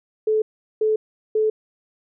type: tone bursts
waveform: sine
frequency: 433.4 Hz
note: A4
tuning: 26 cents flat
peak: -16 dBFS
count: 3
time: 0.27-1.5 s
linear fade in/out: 5 ms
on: 150 ms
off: 390 ms
effects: none